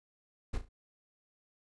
brown noise with echo, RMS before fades -31 dBFS, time 0.53-0.58 s, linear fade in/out 10 ms, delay 36 ms, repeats 3, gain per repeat -10 dB, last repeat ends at 0.688 s, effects resampled to 22050 Hz

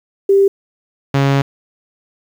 sine / sawtooth tone pair in turn, 394.1 / 138.29 Hz, G4 / C#3, +9 / -4 cents, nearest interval octave + tritone, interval 1813 cents, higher first, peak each -7 dBFS, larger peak neither, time 0.29-0.48 / 1.14-1.42 s, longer second, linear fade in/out 5 ms, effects low-pass 4000 Hz 12 dB/octave + 7-bit

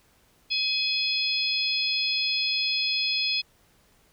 harmonic tone, 843 Hz, G#5, 26 cents sharp, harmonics 3 / 4 / 5 / 6, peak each -29 / -29 / -29 / -29 dBFS, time 0.5-3.42 s, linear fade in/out 20 ms, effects pink hiss -62 dBFS RMS until 4.12 s

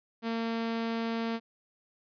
sawtooth tone, 228.4 Hz, A#3, 35 cents flat, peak -26 dBFS, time 0.22-1.4 s, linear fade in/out 50 ms, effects resampled to 11025 Hz

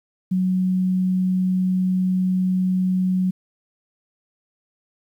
sine tone, 185 Hz, F#3, in tune, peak -17 dBFS, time 0.31-3.31 s, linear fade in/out 10 ms, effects 9-bit

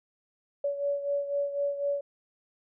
sine beating tone pair, 567 / 571 Hz, C#5 / D5, +39 / -49 cents, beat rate 4 Hz, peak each -28 / -34 dBFS, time 0.64-2.01 s, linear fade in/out 5 ms, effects none

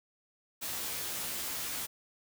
white noise with comb filter, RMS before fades -37 dBFS, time 0.61-1.87 s, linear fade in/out 20 ms, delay 15 ms, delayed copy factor +0.8, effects none

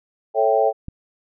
sine chord, A dominant seventh, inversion none, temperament equal, 440 / 554.4 / 659.3 / 784 Hz, A4 / C#5 / E5 / G5, 0 / 0 / 0 / 0 cents, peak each -20 dBFS, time 0.34-0.73 s, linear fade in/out 50 ms
click, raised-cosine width 5 ms, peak -19 dBFS, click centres 0.884 s
effects none

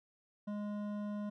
sine tone with hard clipping, 207.2 Hz, G#3, 4 cents flat, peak -39 dBFS, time 0.47-1.3 s, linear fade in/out 10 ms, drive 11 dB, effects none

